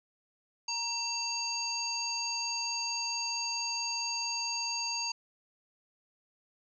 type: harmonic tone with a mistuned harmonic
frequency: 932.3 Hz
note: A#5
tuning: in tune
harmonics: 1 / 3 / 5 / 7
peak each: -39 / -40 / -34 / -38 dBFS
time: 0.68-5.12 s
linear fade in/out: 5 ms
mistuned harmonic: 3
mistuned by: -57 cents
effects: none